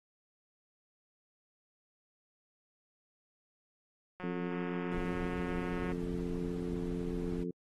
click train, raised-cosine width 0.5 ms, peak -30 dBFS, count 314, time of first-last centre 4.2-5.92 s, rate 182 Hz
harmonic tone, 87.9 Hz, F2, 12 cents sharp, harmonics 2 / 3 / 4 / 5, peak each -38 / -40 / -41 / -42 dBFS, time 4.23-7.51 s, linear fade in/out 5 ms
brown noise, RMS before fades -43 dBFS, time 4.91-7.44 s, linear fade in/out 10 ms
effects AAC 32 kbps

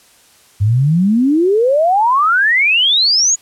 sine exponential sweep, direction up, 96.8 to 6950 Hz, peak -9 dBFS, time 0.6-3.36 s, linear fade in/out 20 ms, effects white hiss -48 dBFS RMS until 3.41 s + low-pass 11000 Hz 12 dB/octave

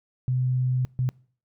sine tone bursts at uneven times, 127.4 Hz, C3, 46 cents flat, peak -21 dBFS, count 2, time 0.28-0.85 / 0.99-1.09 s, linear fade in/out 0 ms, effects noise-tail reverb RT60 0.5 s tail -25 dB re dry

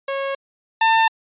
sawtooth tone pair in turn, 548 / 897.1 Hz, C#5 / A5, -20 / +33 cents, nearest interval major sixth, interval 853 cents, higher second, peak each -18 / -9 dBFS, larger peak second, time 0.08-0.35 / 0.81-1.08 s, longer neither, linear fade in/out 5 ms, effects resampled to 8000 Hz

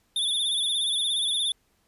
square tone with vibrato, 3515 Hz, A7, 2 cents flat, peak -24 dBFS, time 0.16-1.52 s, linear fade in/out 2 ms, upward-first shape sine, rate 17 Hz, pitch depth 71 cents each way, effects pink hiss -68 dBFS RMS until 1.87 s + resampled to 32000 Hz

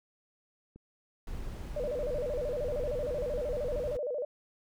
clicks, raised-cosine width 3 ms, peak -38 dBFS, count 2, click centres 0.76 / 2.812 s
brown noise, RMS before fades -39 dBFS, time 1.27-3.97 s, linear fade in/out 2 ms
sine tone with vibrato, 541 Hz, C#5, 42 cents flat, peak -31 dBFS, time 1.76-4.25 s, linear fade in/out 5 ms, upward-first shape square, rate 13 Hz, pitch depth 160 cents each way
effects none

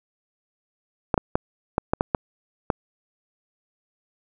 clicks, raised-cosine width 1 ms, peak -5 dBFS, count 8, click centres 1.142 / 1.178 / 1.355 / 1.781 / 1.935 / 2.009 / 2.148 / 2.702 s, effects none

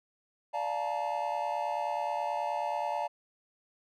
triangle chord, Bb major seventh, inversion first, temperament equal with one note detuned, 587.3 / 698.5 / 862.9 / 932.3 Hz, D5 / F5 / A5 / Bb5, 0 / 0 / -34 / 0 cents, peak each -35 / -34 / -32 / -35 dBFS, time 0.53-3.08 s, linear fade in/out 20 ms, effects none

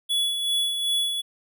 square tone with tremolo, 3400 Hz, G#7, 40 cents sharp, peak -21 dBFS, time 0.09-1.22 s, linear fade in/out 20 ms, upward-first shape sine, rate 2.6 Hz, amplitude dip 45%, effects none

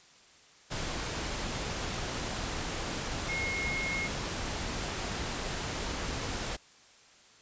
sine tone in noise, 2158 Hz, C#7, 47 cents flat, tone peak -32 dBFS, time 3.28-4.08 s, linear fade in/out 20 ms, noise pink, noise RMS -35 dBFS, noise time 0.7-6.57 s, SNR 0 dB, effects white hiss -58 dBFS RMS until 7.41 s + resampled to 16000 Hz

